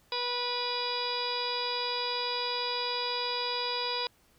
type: harmonic tone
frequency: 488.6 Hz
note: B4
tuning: 19 cents flat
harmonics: 1 / 2 / 3 / 4 / 5 / 6 / 7 / 8 / 10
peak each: -37 / -35 / -45 / -47 / -40 / -46 / -40 / -36 / -36 dBFS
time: 0.12-4.07 s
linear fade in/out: 2 ms
effects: pink hiss -65 dBFS RMS until 4.38 s